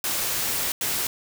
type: noise bursts at uneven times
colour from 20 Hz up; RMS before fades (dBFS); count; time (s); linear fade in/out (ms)
white; -26; 2; 0.04-0.72 / 0.81-1.07; 2
effects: none